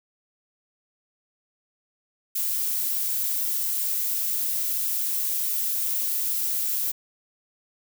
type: noise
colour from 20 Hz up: violet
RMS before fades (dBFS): -26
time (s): 2.35-6.92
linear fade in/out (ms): 10
effects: none